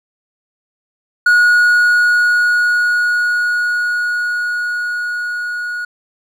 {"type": "tone with level ramp", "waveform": "triangle", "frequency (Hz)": 1451, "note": "F#6", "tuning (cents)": -34, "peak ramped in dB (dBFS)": [-5, -18], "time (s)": [1.26, 5.85], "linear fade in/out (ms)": 5, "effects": []}